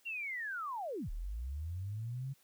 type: linear two-way sweep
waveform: sine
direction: down then up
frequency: 2794 to 33.66 to 139 Hz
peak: -37 dBFS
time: 0.05-2.34 s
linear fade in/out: 20 ms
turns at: 1.1 s
effects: white hiss -69 dBFS RMS until 2.43 s